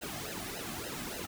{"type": "noise with flanger", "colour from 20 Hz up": "pink", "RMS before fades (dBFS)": -40, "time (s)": [0.01, 1.27], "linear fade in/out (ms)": 20, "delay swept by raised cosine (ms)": [0.86, 2.16], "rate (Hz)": 3.5, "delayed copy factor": -0.85, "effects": []}